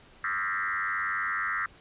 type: tone with frequency modulation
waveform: sine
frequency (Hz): 1591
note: G6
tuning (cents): +25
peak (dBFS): -27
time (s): 0.24-1.66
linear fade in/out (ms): 2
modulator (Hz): 96.4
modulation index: 4
effects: pink hiss -55 dBFS RMS until 1.8 s + resampled to 8000 Hz